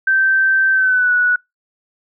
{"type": "tone with pitch glide", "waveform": "sine", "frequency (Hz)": [1555, 1471.1], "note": ["G6", "F#6"], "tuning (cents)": [-14, -10], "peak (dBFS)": -11, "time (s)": [0.07, 1.36], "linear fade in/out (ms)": 5, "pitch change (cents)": -96, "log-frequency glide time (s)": [0.72, 1.12], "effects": ["noise-tail reverb RT60 0.2 s tail -26 dB re dry"]}